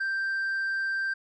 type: tone with tanh clipping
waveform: sine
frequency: 1571 Hz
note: G6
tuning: 3 cents sharp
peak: -27 dBFS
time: 0-1.14 s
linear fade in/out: 10 ms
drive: 2 dB
effects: none